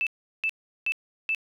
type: tone bursts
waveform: sine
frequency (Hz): 2637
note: E7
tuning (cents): 0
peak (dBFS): -23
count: 4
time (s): 0.01-1.348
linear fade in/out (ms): 0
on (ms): 57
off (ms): 370
effects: 10-bit